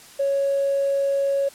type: tone with tanh clipping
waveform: triangle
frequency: 554.4 Hz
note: C#5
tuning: in tune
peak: -18 dBFS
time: 0.19-1.49 s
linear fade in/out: 10 ms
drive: 1 dB
effects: white hiss -46 dBFS RMS until 1.54 s + low-pass 11000 Hz 12 dB/octave